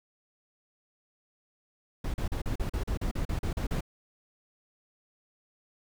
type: noise bursts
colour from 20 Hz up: brown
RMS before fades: -30 dBFS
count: 13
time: 2.04-3.808 s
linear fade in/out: 5 ms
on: 100 ms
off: 39 ms
effects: none